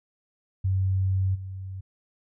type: tone with level steps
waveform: sine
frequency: 95 Hz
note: F#2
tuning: 46 cents sharp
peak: -21 / -33 dBFS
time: 0.64-1.81 s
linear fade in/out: 10 ms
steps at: 1.34 s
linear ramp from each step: 20 ms
effects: none